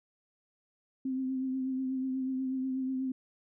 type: tone with vibrato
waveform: sine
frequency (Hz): 261.6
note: C4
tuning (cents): 0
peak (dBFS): -30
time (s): 1.05-3.12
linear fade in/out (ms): 5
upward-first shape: triangle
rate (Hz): 8.2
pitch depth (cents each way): 32
effects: none